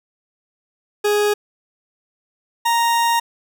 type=tone pair in turn; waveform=40% pulse; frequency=415.3 / 932.3 Hz; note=G#4 / A#5; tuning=0 / 0 cents; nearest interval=octave + major second; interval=1400 cents; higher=second; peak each=-14 dBFS; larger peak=neither; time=1.04-1.34 / 2.65-3.2 s; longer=second; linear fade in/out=10 ms; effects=none